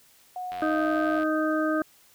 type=tone with pitch glide; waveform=sine; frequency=730 to 685.1 Hz; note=F#5 to F5; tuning=-24 to -33 cents; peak=-31 dBFS; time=0.36-1.19 s; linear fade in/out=2 ms; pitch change=-109 cents; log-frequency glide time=0.53-0.83 s
type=click train; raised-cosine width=0.3 ms; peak=-25 dBFS; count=66; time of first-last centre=0.52-1.232 s; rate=91.3 Hz
type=harmonic tone; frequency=311.1 Hz; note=D#4; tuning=in tune; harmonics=1 / 2 / 4 / 5; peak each=-25 / -28 / -31 / -32 dBFS; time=0.62-1.82 s; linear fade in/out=2 ms
effects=white hiss -58 dBFS RMS until 2.14 s